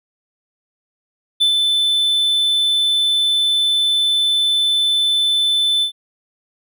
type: tone with ADSR envelope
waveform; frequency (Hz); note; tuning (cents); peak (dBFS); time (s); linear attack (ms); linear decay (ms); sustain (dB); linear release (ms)
triangle; 3520; A7; 0; -9; 1.4-5.92; 18; 99; -3; 97
effects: none